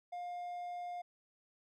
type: tone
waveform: triangle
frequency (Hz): 708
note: F5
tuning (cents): +23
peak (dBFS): -38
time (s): 0.12-1.02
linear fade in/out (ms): 10
effects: none